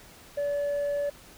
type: tone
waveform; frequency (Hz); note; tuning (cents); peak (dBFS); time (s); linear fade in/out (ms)
sine; 575; D5; -37; -23; 0.37-1.1; 10
effects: tanh soft clip ceiling -25 dBFS + pink hiss -51 dBFS RMS until 1.37 s